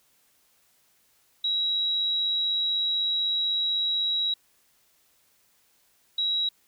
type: tone pair in turn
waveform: sine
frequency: 3868 / 3868 Hz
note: B7 / B7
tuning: -37 / -37 cents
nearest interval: unison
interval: 0 cents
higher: neither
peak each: -23 dBFS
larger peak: neither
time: 1.44-4.34 / 6.18-6.49 s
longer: first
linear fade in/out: 5 ms
effects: white hiss -65 dBFS RMS until 6.67 s